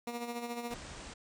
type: tone with tremolo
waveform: 15% pulse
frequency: 237.9 Hz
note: A#3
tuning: 35 cents sharp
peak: -29 dBFS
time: 0.07-0.74 s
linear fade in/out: 2 ms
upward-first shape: sine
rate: 14 Hz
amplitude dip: 55%
type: low-pass noise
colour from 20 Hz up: pink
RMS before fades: -47 dBFS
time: 0.7-1.14 s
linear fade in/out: 10 ms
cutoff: 9000 Hz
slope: 96 dB/octave
effects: none